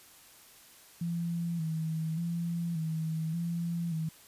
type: tone with vibrato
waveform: sine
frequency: 164.81 Hz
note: E3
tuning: in tune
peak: -30 dBFS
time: 1.01-4.09 s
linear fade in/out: 5 ms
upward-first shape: square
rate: 0.86 Hz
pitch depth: 53 cents each way
effects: white hiss -56 dBFS RMS until 4.27 s + resampled to 32000 Hz